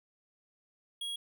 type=tone; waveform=square; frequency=3300 Hz; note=G#7; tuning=12 cents flat; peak=-36 dBFS; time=1.01-1.16 s; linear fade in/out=5 ms; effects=none